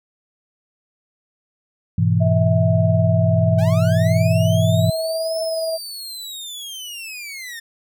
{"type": "chord", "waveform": "sine", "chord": "E major", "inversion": "first", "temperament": "just", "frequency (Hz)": [103.01, 123.61, 164.81], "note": ["G#2", "B2", "E3"], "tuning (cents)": [-14, 2, 0], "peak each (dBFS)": [-17, -20, -18], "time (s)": [1.98, 4.9], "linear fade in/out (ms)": 5}
{"type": "tone with tremolo", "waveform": "sine", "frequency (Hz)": 648, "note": "E5", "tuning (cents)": -30, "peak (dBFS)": -19, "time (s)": [2.2, 5.78], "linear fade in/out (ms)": 20, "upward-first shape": "sine", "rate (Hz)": 19, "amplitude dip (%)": 25}
{"type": "linear two-way sweep", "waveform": "sawtooth", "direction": "up then down", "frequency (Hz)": [740, 5290, 1787], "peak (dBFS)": -27, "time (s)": [3.58, 7.6], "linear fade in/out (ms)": 10, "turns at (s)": 5.39}
{"effects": []}